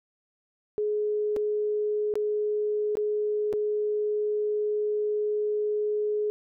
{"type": "tone with dropouts", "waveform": "sine", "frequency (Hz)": 420.9, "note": "G#4", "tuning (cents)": 23, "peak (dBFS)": -24, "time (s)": [0.78, 6.3], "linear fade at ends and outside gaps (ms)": 0, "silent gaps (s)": [[1.363, 1.367], [2.139, 2.155], [2.954, 2.97], [3.528, 3.536]], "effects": []}